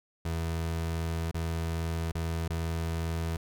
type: tone with dropouts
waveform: 30% pulse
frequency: 82.41 Hz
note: E2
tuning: in tune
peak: -27 dBFS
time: 0.25-3.37 s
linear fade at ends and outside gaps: 5 ms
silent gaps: 1.313-1.343 / 2.119-2.151 / 2.48-2.5 s
effects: none